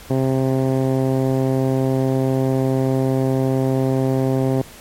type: tone with low-pass filter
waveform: 10% pulse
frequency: 132.1 Hz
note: C3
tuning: 17 cents sharp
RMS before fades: -18 dBFS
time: 0.1-4.62 s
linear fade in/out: 5 ms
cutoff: 570 Hz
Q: 0.55
effects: pink hiss -41 dBFS RMS until 4.8 s + MP3 64 kbps